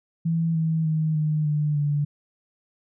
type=tone with pitch steps; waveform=sine; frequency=164.81 / 160.86 / 157 / 153.24 / 149.57 / 145.98 Hz; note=E3 / E3 / D#3 / D#3 / D3 / D3; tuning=0 / -42 / +16 / -26 / +32 / -10 cents; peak=-20 dBFS; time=0.25-2.05 s; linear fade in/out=10 ms; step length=300 ms; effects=none